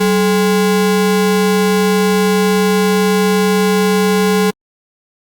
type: ring-modulated tone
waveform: square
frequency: 308.2 Hz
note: D#4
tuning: 16 cents flat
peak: -8 dBFS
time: 0-4.51 s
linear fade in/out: 10 ms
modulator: 119 Hz
effects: Opus 48 kbps